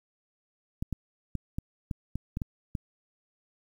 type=clicks; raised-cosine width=5 ms; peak=-19 dBFS; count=9; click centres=0.825 / 0.927 / 1.353 / 1.585 / 1.912 / 2.156 / 2.371 / 2.418 / 2.752 s; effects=9-bit